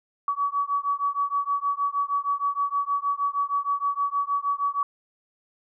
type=beating tone pair; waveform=sine; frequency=1133 / 1139.4 Hz; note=C#6 / C#6; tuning=+37 / +47 cents; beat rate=6.4 Hz; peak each=-26 dBFS; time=0.28-4.83 s; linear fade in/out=2 ms; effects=none